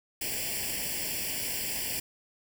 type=noise with comb filter; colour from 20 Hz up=white; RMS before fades=-33 dBFS; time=0.21-2 s; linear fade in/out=5 ms; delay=0.39 ms; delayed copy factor=+1; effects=none